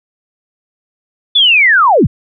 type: linear sweep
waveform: sine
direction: down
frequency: 3520 to 61.9 Hz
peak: -5 dBFS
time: 1.35-2.07 s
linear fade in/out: 10 ms
effects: none